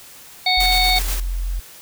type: harmonic tone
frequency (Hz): 740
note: F#5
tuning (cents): 0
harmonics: 1 / 3 / 5 / 6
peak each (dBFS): -20 / -20 / -20 / -20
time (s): 0.46-0.99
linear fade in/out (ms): 5
type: tone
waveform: sine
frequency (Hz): 43.65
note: F1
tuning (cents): 0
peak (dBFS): -20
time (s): 0.57-1.6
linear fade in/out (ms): 10
type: noise with tremolo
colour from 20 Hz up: white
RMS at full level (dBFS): -26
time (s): 0.6-1.2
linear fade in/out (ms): 2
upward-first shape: square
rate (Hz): 8.3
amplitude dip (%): 35
effects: white hiss -42 dBFS RMS until 1.81 s